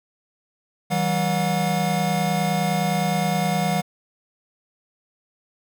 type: tone cluster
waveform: square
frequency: 161.4 / 191.1 / 720 Hz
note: E3 / G3 / F#5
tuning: -36 / -44 / -47 cents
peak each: -25 dBFS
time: 0.9-3.82 s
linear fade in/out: 20 ms
effects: none